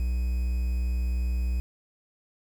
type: tone with quantisation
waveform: triangle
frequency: 61.3 Hz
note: B1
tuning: 12 cents flat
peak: -22 dBFS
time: 0-1.6 s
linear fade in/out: 0 ms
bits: 8
effects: none